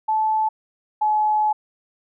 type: tone pair in turn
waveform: sine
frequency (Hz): 870 / 852.6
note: A5 / G#5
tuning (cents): -20 / +45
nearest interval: unison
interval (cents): 35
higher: first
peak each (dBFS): -17 / -16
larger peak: second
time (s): 0.08-0.49 / 1.01-1.53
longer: second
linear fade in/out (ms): 10
effects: none